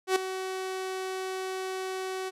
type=tone with ADSR envelope; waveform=sawtooth; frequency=376.6 Hz; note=F#4; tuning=31 cents sharp; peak=-16 dBFS; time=0.07-2.31 s; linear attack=89 ms; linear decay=5 ms; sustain=-12 dB; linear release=31 ms; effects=low-pass 11000 Hz 12 dB/octave